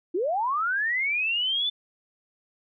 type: linear sweep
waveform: sine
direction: up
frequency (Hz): 317.5 to 3531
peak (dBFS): -23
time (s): 0.14-1.7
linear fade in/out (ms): 10
effects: none